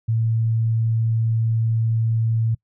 sine tone, 113.1 Hz, A2, 48 cents sharp, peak -17 dBFS, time 0.08-2.55 s, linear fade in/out 10 ms, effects noise-tail reverb RT60 0.1 s tail -25 dB re dry

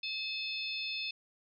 harmonic tone with a mistuned harmonic, 860 Hz, A5, 40 cents flat, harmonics 3 / 4 / 5 / 6, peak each -38 / -40 / -42 / -44 dBFS, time 0.03-1.11 s, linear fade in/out 5 ms, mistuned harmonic 4, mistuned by +59 cents, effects none

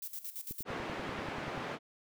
violet noise with tremolo, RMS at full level -41 dBFS, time 0.02-0.63 s, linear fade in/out 5 ms, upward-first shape square, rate 8.9 Hz, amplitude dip 75%
click train, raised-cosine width 3 ms, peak -31 dBFS, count 12, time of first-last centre 0.51-1.578 s, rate 10.3 Hz
pink band-pass noise, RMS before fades -40 dBFS, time 0.65-1.79 s, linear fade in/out 50 ms, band 200 to 2300 Hz, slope 12 dB/octave
effects none

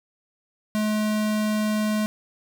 square tone, 213.4 Hz, G#3, 47 cents sharp, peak -22 dBFS, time 0.75-2.06 s, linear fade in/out 0 ms, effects none

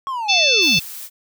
triangle linear sweep, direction down, 1108.7 to 138.59 Hz, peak -20 dBFS, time 0.07-0.79 s, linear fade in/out 0 ms
harmonic tone, 880 Hz, A5, in tune, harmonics 3 / 4 / 5 / 6 / 7, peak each -16 / -18 / -20 / -24 / -25 dBFS, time 0.28-0.8 s, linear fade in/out 20 ms
blue noise, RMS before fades -33 dBFS, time 0.6-1.1 s, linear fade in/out 50 ms
effects none

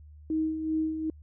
sine tone with tremolo, 315.5 Hz, D#4, 24 cents sharp, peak -24 dBFS, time 0.3-1.1 s, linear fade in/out 2 ms, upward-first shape sine, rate 2.6 Hz, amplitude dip 55%, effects added 75 Hz sine -47 dBFS peak until 1.22 s

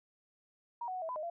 sine tone with pitch steps, 947 / 742 / 738 / 649 / 1003 / 616 / 683 Hz, A#5 / F#5 / F#5 / E5 / B5 / D#5 / F5, +27 / +5 / -5 / -27 / +26 / -17 / -39 cents, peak -36 dBFS, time 0.81-1.3 s, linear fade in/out 5 ms, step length 70 ms, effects none

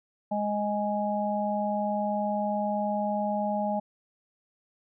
harmonic tone, 207.7 Hz, G#3, in tune, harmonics 1 / 3 / 4, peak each -30 / -30 / -30 dBFS, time 0.31-3.8 s, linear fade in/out 10 ms, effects none

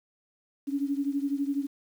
sine beating tone pair, 277.2 / 289.2 Hz, C#4 / D4, 0 / -27 cents, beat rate 12 Hz, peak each -28 / -31 dBFS, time 0.67-1.67 s, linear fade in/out 20 ms, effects 9-bit

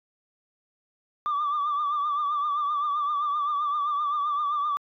sine tone with vibrato, 1174.7 Hz, D6, in tune, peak -22 dBFS, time 1.26-4.77 s, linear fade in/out 0 ms, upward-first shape triangle, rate 7.7 Hz, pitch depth 72 cents each way, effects tanh soft clip ceiling -21 dBFS

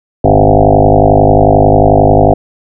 sine tone with frequency modulation, 392 Hz, G4, in tune, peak -3 dBFS, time 0.24-2.34 s, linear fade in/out 5 ms, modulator 51.2 Hz, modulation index 7.2, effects none

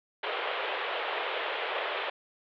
pink band-pass noise, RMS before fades -33 dBFS, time 0.23-2.1 s, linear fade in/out 5 ms, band 410 to 3500 Hz, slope 48 dB/octave, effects none

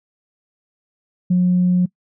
sine tone, 180 Hz, F#3, 47 cents flat, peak -11 dBFS, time 1.3-1.86 s, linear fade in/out 10 ms, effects noise-tail reverb RT60 0.1 s tail -23 dB re dry + tanh soft clip ceiling -8 dBFS

